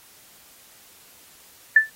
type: tone with exponential decay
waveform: sine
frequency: 1760 Hz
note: A6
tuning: in tune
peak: -6 dBFS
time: 1.76-1.9 s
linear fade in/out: 5 ms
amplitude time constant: 29 ms
effects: white hiss -51 dBFS RMS until 1.95 s + AAC 48 kbps